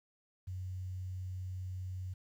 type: tone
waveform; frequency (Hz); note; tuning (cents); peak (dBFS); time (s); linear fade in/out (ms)
sine; 92.5; F#2; 0; -38; 0.47-2.14; 10
effects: 11-bit